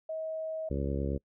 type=tone; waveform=sine; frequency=637 Hz; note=D#5; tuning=41 cents sharp; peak=-33 dBFS; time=0.09-0.69 s; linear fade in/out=5 ms
type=harmonic tone; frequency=69.3 Hz; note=C#2; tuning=in tune; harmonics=1 / 2 / 3 / 4 / 5 / 6 / 7 / 8; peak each=-33 / -36 / -38 / -39 / -40 / -41 / -41 / -42 dBFS; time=0.7-1.18 s; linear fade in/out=10 ms
effects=noise-tail reverb RT60 0.1 s tail -26 dB re dry